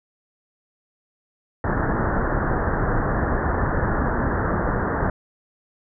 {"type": "low-pass noise", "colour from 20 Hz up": "pink", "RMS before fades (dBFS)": -22, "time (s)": [1.64, 5.1], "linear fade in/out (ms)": 2, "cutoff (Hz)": 1800, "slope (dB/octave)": 96, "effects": []}